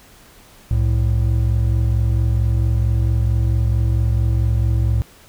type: tone pair together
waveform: triangle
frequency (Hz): 65.53 / 110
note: C2 / A2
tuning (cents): +3 / 0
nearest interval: major sixth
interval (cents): 897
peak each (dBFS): -15 / -15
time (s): 0.71-5.02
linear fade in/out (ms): 0
effects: pink hiss -47 dBFS RMS until 5.28 s